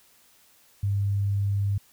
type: tone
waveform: sine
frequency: 100 Hz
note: G2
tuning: 35 cents sharp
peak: -22 dBFS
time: 0.83-1.78 s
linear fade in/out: 5 ms
effects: white hiss -59 dBFS RMS until 1.92 s